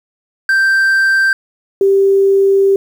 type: tone pair in turn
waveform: triangle / sine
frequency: 1568 / 392 Hz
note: G6 / G4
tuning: 0 / 0 cents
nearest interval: 2 octaves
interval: 2400 cents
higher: first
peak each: -7 dBFS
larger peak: neither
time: 0.49-1.33 / 1.81-2.76 s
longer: second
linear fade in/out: 2 ms
effects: 7-bit